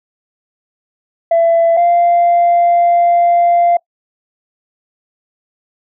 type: tone pair in turn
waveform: sine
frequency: 670 / 693.2 Hz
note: E5 / F5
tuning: +28 / -13 cents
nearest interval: minor second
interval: 59 cents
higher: second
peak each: -6 dBFS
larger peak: neither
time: 1.31-1.77 / 1.77-3.77 s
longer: second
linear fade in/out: 5 ms
effects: noise-tail reverb RT60 0.1 s tail -24 dB re dry + tanh soft clip ceiling -5 dBFS